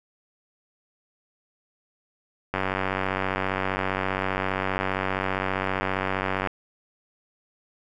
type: click train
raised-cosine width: 0.5 ms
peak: -10 dBFS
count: 375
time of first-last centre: 2.54-6.473 s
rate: 95.1 Hz
effects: none